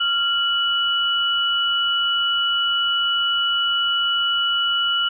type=tone pair together; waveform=sine; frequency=1388 / 2947 Hz; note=F6 / F#7; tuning=-11 / -8 cents; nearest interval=octave + minor second; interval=1303 cents; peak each=-22 / -19 dBFS; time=0-5.09 s; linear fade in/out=10 ms; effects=none